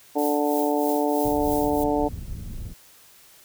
harmonic tone, 146.83 Hz, D3, in tune, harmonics 2 / 3 / 4 / 5 / 6, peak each -24 / -26 / -27 / -28 / -29 dBFS, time 0.15-2.09 s, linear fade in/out 20 ms
violet noise with tremolo, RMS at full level -33 dBFS, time 0.18-1.84 s, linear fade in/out 5 ms, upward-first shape triangle, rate 3.1 Hz, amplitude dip 75%
pink low-pass noise, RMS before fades -34 dBFS, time 1.23-2.74 s, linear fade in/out 20 ms, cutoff 150 Hz, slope 12 dB/octave
effects white hiss -52 dBFS RMS until 3.44 s

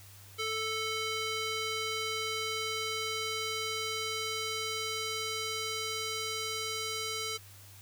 square tone with band-pass filter sweep, 440 Hz, A4, in tune, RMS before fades -35 dBFS, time 0.38-7.38 s, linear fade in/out 20 ms, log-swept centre 3200 to 4900 Hz, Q 0.87, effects added 98 Hz sine -53 dBFS peak until 7.81 s + white hiss -55 dBFS RMS until 7.81 s

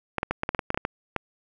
clicks, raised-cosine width 0.5 ms, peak -10 dBFS, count 12, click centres 0.183 / 0.231 / 0.31 / 0.434 / 0.491 / 0.548 / 0.592 / 0.704 / 0.745 / 0.775 / 0.851 / 1.163 s, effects none

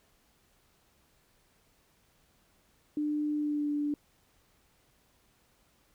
sine tone with pitch glide, 298.5 to 293 Hz, D4 to D4, +28 to -4 cents, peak -28 dBFS, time 2.97-3.94 s, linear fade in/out 2 ms, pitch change -32 cents, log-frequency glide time 3.35-3.7 s, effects pink hiss -68 dBFS RMS until 5.94 s

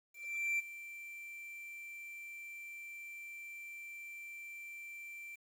triangle tone with ADSR envelope, 2349 Hz, D7, in tune, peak -29 dBFS, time 0.13-5.36 s, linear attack 460 ms, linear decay 17 ms, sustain -15 dB, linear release 15 ms, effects 10-bit

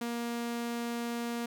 sawtooth tone, 235.9 Hz, A#3, 21 cents sharp, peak -29 dBFS, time 0.01-1.46 s, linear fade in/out 5 ms, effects none

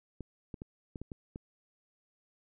clicks, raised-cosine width 3 ms, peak -28 dBFS, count 7, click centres 0.207 / 0.542 / 0.619 / 0.958 / 1.016 / 1.118 / 1.359 s, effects none

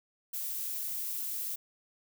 violet noise, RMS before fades -36 dBFS, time 0.33-1.56 s, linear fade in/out 10 ms, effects none

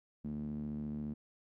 sawtooth tone with band-pass filter, 74.4 Hz, D2, 23 cents sharp, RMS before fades -40 dBFS, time 0.24-1.14 s, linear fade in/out 10 ms, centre 210 Hz, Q 5.3, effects none

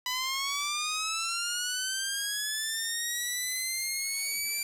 10% pulse linear sweep, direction up, 990 to 2349 Hz, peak -21 dBFS, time 0.06-4.63 s, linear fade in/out 2 ms, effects resampled to 32000 Hz + 8-bit

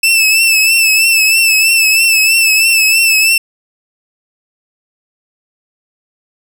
sawtooth tone with vibrato, 2637 Hz, E7, in tune, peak -4 dBFS, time 0.03-3.38 s, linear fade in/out 5 ms, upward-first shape triangle, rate 3.1 Hz, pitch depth 58 cents each way, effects none

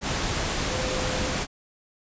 sine tone in noise, 513 Hz, C5, 34 cents flat, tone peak -32 dBFS, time 0.67-1.37 s, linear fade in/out 50 ms, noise pink, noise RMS -27 dBFS, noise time 0.01-1.47 s, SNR -8 dB, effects resampled to 16000 Hz

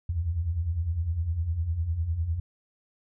sine beating tone pair, 75.5 / 85.4 Hz, D2 / F2, +48 / -38 cents, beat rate 9.9 Hz, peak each -33 / -26 dBFS, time 0.09-2.4 s, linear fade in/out 5 ms, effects none

